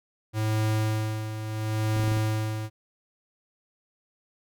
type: tone with tremolo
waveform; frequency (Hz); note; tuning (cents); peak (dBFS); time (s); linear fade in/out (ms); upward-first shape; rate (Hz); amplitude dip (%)
square; 108.7; A2; -21; -23; 0.33-2.7; 50; sine; 0.72; 65
type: clicks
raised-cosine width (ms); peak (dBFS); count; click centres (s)
3; -23; 6; 1.966 / 1.998 / 2.038 / 2.079 / 2.118 / 2.17
effects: none